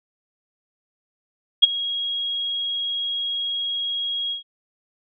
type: tone with ADSR envelope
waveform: sine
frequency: 3293 Hz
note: G#7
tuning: 15 cents flat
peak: -5 dBFS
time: 1.62-4.43 s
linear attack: 17 ms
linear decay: 18 ms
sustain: -18 dB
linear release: 120 ms
effects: none